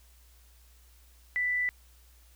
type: tone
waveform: sine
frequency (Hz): 1982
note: B6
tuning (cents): +6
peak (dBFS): -26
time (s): 1.36-1.69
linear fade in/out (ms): 0
effects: added 60 Hz sine -56 dBFS peak until 2.35 s + white hiss -63 dBFS RMS until 2.35 s